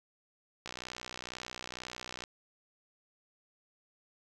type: click train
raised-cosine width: 0.2 ms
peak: -23 dBFS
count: 99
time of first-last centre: 0.66-2.238 s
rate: 62.1 Hz
effects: none